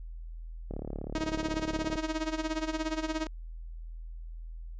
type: click train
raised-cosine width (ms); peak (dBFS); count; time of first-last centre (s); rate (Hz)
2; -24; 46; 0.71-1.957; 36.1
type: tone with tremolo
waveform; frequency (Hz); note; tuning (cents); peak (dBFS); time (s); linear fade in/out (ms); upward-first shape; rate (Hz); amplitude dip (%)
sawtooth; 315.7; D#4; +25; -24; 1.15-3.27; 2; sine; 17; 80
effects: added 41 Hz sine -39 dBFS peak until 4.79 s + resampled to 16000 Hz

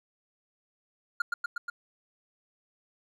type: tone with echo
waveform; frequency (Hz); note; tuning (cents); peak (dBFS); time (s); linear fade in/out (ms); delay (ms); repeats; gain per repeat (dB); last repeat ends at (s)
triangle; 1409; F6; +15; -22; 1.2-1.22; 5; 120; 4; -2; 1.7
effects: none

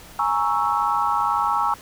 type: chord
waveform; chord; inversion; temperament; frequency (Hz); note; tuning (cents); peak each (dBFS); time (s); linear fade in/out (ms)
sine; A# half-diminished seventh; third; equal; 830.6 / 932.3 / 1108.7 / 1318.5; G#5 / A#5 / C#6 / E6; 0 / 0 / 0 / 0; -24; 0.19-1.74; 2
effects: pink hiss -44 dBFS RMS until 1.81 s

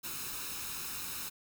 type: noise with comb filter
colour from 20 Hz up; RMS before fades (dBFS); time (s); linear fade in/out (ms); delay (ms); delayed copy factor
white; -40; 0.03-1.3; 20; 0.76; +0.6
effects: none

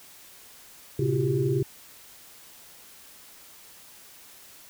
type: tone cluster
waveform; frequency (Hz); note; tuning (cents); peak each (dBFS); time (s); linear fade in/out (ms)
sine; 115.5 / 134.5 / 339.6 / 367.6 / 396.7; A#2 / C3 / F4 / F#4 / G4; -16 / +48 / -48 / -11 / +21; -33 / -25 / -30 / -31 / -28; 0.99-1.63; 5
effects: white hiss -50 dBFS RMS until 4.69 s

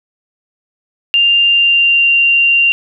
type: tone with pitch glide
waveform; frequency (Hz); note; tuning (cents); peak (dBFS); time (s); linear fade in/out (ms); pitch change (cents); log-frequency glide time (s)
sine; 2794 to 2773; F7 to F7; 0 to -13; -7; 1.14-2.72; 0; -13; 1.45-2.1
effects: none

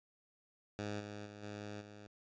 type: tone with level steps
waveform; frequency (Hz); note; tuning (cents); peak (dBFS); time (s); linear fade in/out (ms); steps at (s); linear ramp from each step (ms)
10% pulse; 103.83; G#2; 0; -31 / -37 / -42 / -36 / -44; 0.79-2.07; 0; 0.99 / 1.25 / 1.42 / 1.8; 20
effects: resampled to 16000 Hz

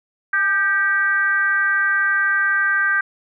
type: tone with frequency modulation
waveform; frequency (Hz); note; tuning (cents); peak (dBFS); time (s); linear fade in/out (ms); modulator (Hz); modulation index
sine; 1568; G6; 0; -15; 0.33-3.01; 5; 362; 0.68
effects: none

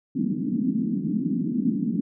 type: band-pass noise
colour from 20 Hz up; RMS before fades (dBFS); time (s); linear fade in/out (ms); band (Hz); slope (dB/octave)
white; -25; 0.15-2.01; 10; 170 to 280; 48
effects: none

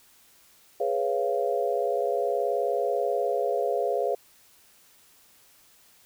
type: chord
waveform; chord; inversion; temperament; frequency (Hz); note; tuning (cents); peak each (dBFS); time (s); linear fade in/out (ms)
sine; C# dominant seventh; second; equal with one note detuned; 415.3 / 493.9 / 554.4 / 690.4; G#4 / B4 / C#5 / E#5; 0 / 0 / 0 / -20; -29; 0.8-4.15; 5
effects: white hiss -58 dBFS RMS until 6.05 s

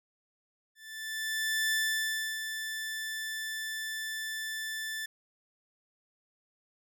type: tone with ADSR envelope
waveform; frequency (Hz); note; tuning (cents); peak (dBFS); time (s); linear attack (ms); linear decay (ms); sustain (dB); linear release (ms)
sawtooth; 1760; A6; 0; -23; 0.75-5.06; 970; 660; -8; 6
effects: none

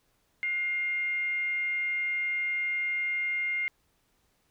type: tone with frequency modulation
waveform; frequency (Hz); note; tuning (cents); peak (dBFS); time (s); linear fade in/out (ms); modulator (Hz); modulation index
sine; 2120; C7; +22; -27; 0.43-3.68; 0; 652; 0.22
effects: pink hiss -71 dBFS RMS until 4.5 s

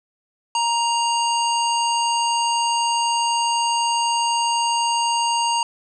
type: harmonic tone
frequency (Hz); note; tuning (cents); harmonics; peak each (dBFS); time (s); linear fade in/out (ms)
936; A#5; +7; 1 / 3 / 5 / 7 / 9; -19 / -25 / -29 / -30 / -32; 0.55-5.63; 2
effects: none

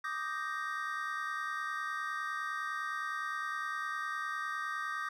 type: chord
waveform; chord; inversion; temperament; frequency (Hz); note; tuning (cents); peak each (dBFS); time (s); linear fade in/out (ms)
triangle; Eb major seventh; third; equal; 1174.7 / 1244.5 / 1568 / 1864.7; D6 / Eb6 / G6 / Bb6; 0 / 0 / 0 / 0; -39 / -38 / -39 / -39; 0.04-5.09; 5
effects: none

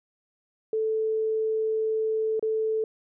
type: tone with dropouts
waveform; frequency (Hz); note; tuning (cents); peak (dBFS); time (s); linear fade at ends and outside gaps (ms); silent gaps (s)
sine; 439.1; A4; -4; -23; 0.73-2.84; 2; 2.395-2.426
effects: none

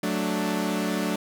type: chord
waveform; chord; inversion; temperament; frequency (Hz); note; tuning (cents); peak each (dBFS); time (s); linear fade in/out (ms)
sawtooth; D major; first; equal; 185 / 220 / 293.7; F#3 / A3 / D4; 0 / 0 / 0; -25; 0.03-1.16; 5
effects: none

